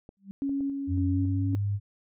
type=clicks; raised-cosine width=2 ms; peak=-32 dBFS; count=3; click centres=0.091 / 0.494 / 0.607 s
type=tone with exponential growth; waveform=sine; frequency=196 Hz; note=G3; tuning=in tune; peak=-34 dBFS; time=0.17-0.31 s; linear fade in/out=0 ms; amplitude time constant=29 ms
type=tone with tremolo; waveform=sine; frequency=277.2 Hz; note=C#4; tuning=in tune; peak=-26 dBFS; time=0.42-1.55 s; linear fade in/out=0 ms; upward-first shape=square; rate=1.8 Hz; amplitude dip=35%
type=tone with pitch glide; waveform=sine; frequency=90.2 to 101.25 Hz; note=F#2 to G#2; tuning=-44 to -43 cents; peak=-25 dBFS; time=0.87-1.8 s; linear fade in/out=50 ms; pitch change=+201 cents; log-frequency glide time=0.98-1.5 s
effects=none